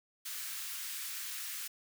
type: high-pass noise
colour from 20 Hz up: white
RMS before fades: -41 dBFS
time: 0.25-1.68 s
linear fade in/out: 10 ms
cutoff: 1300 Hz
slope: 24 dB/octave
effects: none